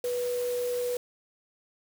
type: tone in noise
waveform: sine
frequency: 490 Hz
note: B4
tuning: 14 cents flat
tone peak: -27 dBFS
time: 0.04-0.97 s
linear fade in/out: 2 ms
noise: white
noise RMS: -42 dBFS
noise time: 0.04-0.97 s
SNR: +12 dB
effects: none